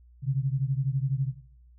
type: beating tone pair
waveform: sine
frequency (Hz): 130.81 / 142.81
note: C3 / D3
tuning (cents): 0 / -48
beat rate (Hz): 12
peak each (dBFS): -26 / -27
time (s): 0.22-1.33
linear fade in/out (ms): 50
effects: noise-tail reverb RT60 0.7 s tail -17 dB re dry + added 60 Hz sine -52 dBFS peak until 1.78 s